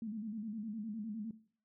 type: tone with vibrato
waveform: sine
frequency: 216.9 Hz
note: A3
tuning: 25 cents flat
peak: -38 dBFS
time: 0.02-1.31 s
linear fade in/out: 2 ms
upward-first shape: square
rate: 9.8 Hz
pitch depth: 78 cents each way
effects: noise-tail reverb RT60 0.5 s tail -17 dB re dry